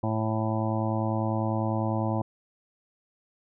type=harmonic tone; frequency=110 Hz; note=A2; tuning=in tune; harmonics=1 / 2 / 3 / 5 / 6 / 7 / 8 / 9; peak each=-28 / -31 / -33 / -35 / -36 / -36 / -37 / -38 dBFS; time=0.03-2.22 s; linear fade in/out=5 ms; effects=none